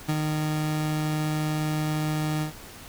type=tone with ADSR envelope; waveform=30% pulse; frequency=153.6 Hz; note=D#3; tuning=22 cents flat; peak=-19 dBFS; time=0.08-2.53 s; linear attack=14 ms; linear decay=45 ms; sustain=-3 dB; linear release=110 ms; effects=pink hiss -44 dBFS RMS until 2.88 s